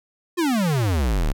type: exponential sweep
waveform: square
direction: down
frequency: 367.4 to 31.62 Hz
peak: -19 dBFS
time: 0.37-1.33 s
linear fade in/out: 20 ms
effects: none